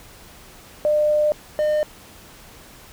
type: tone pair in turn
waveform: sine / triangle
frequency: 601 / 606.2 Hz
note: D5 / D#5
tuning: +40 / -45 cents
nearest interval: unison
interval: 15 cents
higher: second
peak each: -15 dBFS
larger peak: neither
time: 0.85-1.32 / 1.59-1.83 s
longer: first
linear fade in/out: 0 ms
effects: pink hiss -45 dBFS RMS until 2.92 s